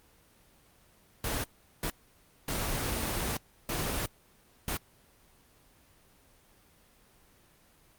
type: noise bursts at uneven times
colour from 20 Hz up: pink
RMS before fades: -32 dBFS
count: 5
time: 1.24-1.44 / 1.83-1.9 / 2.48-3.37 / 3.69-4.06 / 4.68-4.77 s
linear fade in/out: 2 ms
effects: pink hiss -62 dBFS RMS until 7.98 s + Opus 24 kbps